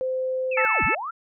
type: tone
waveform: sine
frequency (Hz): 517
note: C5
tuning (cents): -21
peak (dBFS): -23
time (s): 0.01-0.65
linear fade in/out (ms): 0
type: linear two-way sweep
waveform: sine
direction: down then up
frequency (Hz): 2732 to 31.43 to 1398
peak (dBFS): -28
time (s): 0.51-1.11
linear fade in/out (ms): 10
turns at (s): 0.84
type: harmonic tone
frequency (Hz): 438.9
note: A4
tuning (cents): -4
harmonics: 2 / 3 / 4 / 5 / 6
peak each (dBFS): -27 / -25 / -27 / -25 / -25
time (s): 0.57-0.95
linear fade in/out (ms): 5
effects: none